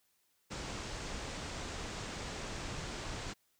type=low-pass noise; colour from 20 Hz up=pink; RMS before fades=-42 dBFS; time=0.5-3.34 s; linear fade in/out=20 ms; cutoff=8000 Hz; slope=48 dB/octave; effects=white hiss -75 dBFS RMS until 3.59 s